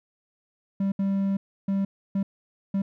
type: tone bursts at uneven times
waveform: triangle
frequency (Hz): 196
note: G3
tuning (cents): 0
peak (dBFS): -20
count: 5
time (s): 0.8-0.92 / 0.99-1.37 / 1.68-1.85 / 2.15-2.23 / 2.74-2.82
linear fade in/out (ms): 5
effects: none